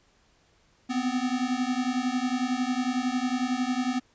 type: beating tone pair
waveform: square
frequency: 246.9 / 257.9 Hz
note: B3 / C4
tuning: 0 / -25 cents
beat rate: 11 Hz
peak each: -29 dBFS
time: 0.89-4 s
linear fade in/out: 20 ms
effects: pink hiss -64 dBFS RMS until 4.14 s + resampled to 16000 Hz